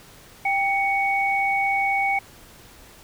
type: tone pair together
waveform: sine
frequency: 788.8 / 2231 Hz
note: G5 / C#7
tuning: +11 / +11 cents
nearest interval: octave + tritone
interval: 1800 cents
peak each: -22 dBFS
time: 0.45-2.19 s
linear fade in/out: 5 ms
effects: pink hiss -48 dBFS RMS until 3.03 s